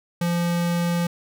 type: tone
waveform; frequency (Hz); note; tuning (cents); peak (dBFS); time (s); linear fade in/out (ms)
square; 172.4; F3; -22; -21; 0.21-1.07; 5
effects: none